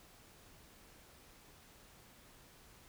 silence, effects pink hiss -61 dBFS RMS until 2.88 s

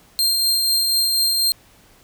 sawtooth tone with tremolo, 4186 Hz, C8, in tune, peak -12 dBFS, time 0.19-1.52 s, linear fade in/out 0 ms, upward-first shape triangle, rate 4.1 Hz, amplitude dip 30%, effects pink hiss -52 dBFS RMS until 2.03 s

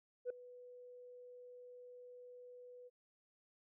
sine tone with ADSR envelope, 493.9 Hz, B4, in tune, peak -33 dBFS, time 0.25-2.9 s, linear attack 51 ms, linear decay 4 ms, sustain -20 dB, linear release 31 ms, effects tanh soft clip ceiling -35 dBFS

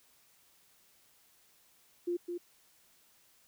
sine tone with echo, 349.2 Hz, F4, in tune, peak -30 dBFS, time 2.07-2.17 s, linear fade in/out 10 ms, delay 210 ms, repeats 1, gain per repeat -5 dB, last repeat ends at 2.38 s, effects white hiss -66 dBFS RMS until 3.47 s

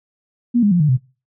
sine tone with pitch steps, 240 / 205.3 / 175.69 / 150.32 / 128.61 Hz, B3 / G#3 / F3 / D3 / C3, -49 / -20 / +11 / +41 / -29 cents, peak -11 dBFS, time 0.54-0.975 s, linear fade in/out 20 ms, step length 87 ms, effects noise-tail reverb RT60 0.3 s tail -21 dB re dry

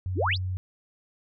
sine tone, 92.5 Hz, F#2, in tune, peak -27 dBFS, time 0.06-0.57 s, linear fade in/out 0 ms
sine exponential sweep, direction up, 223.4 to 5588 Hz, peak -23 dBFS, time 0.15-0.38 s, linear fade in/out 50 ms
effects none

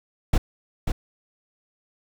brown noise with echo, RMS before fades -17 dBFS, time 0.33-0.38 s, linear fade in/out 5 ms, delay 540 ms, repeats 1, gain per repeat -6 dB, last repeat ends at 0.92 s, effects none

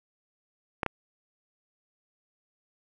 clicks, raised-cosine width 0.5 ms, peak -12 dBFS, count 2, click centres 0.832 / 0.863 s, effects none

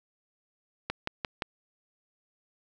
click train, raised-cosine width 0.3 ms, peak -14 dBFS, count 4, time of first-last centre 0.9-1.422 s, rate 5.75 Hz, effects none

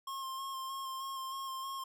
square tone with vibrato, 1069 Hz, C6, 37 cents sharp, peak -39 dBFS, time 0.07-1.84 s, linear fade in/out 5 ms, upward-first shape square, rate 3.2 Hz, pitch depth 18 cents each way, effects none

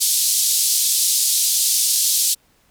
white band-pass noise, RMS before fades -18 dBFS, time 0-2.35 s, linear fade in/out 20 ms, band 3900 to 12000 Hz, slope 24 dB/octave, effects pink hiss -59 dBFS RMS until 2.7 s

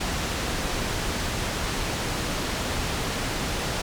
pink low-pass noise, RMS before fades -28 dBFS, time 0-3.82 s, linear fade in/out 10 ms, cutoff 7500 Hz, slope 12 dB/octave, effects none

